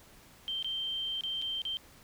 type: tone with dropouts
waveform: sine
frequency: 3136 Hz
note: G7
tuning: in tune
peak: -32 dBFS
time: 0.48-1.77 s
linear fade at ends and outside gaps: 0 ms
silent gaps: 0.626-0.645 / 1.209-1.236 / 1.416-1.422 / 1.618-1.652 s
effects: pink hiss -57 dBFS RMS until 2.03 s